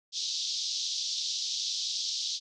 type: band-pass noise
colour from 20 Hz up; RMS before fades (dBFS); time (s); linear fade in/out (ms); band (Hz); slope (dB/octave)
pink; -33; 0.12-2.4; 50; 3500 to 6100; 48
effects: none